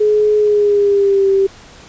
sine tone with pitch glide, 422.5 to 389.7 Hz, G#4 to G4, +30 to -10 cents, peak -9 dBFS, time 0-1.47 s, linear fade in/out 10 ms, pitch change -140 cents, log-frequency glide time 0.37-1.28 s, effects pink hiss -40 dBFS RMS until 1.88 s + resampled to 16000 Hz

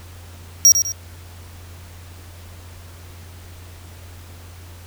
square tone with echo, 5670 Hz, F8, 25 cents sharp, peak -7 dBFS, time 0.65-0.72 s, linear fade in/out 0 ms, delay 100 ms, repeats 2, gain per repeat -8 dB, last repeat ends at 0.92 s, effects added 87 Hz sine -38 dBFS peak until 4.86 s + pink hiss -45 dBFS RMS until 4.86 s

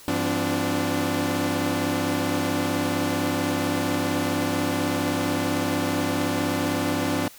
sawtooth tone cluster, 98.7 / 168.1 / 256 / 291.7 / 355.4 Hz, G2 / E3 / C4 / D4 / F4, +12 / +34 / -38 / -12 / +30 cents, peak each -28 / -28 / -24 / -22 / -29 dBFS, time 0.08-7.28 s, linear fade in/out 0 ms, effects white hiss -47 dBFS RMS until 7.38 s

